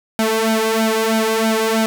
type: tone with flanger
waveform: sawtooth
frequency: 221.8 Hz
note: A3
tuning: 14 cents sharp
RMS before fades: -17 dBFS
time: 0.19-1.86 s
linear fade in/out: 0 ms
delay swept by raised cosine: 1.3 to 2.6 ms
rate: 3.1 Hz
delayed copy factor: +0.85
effects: none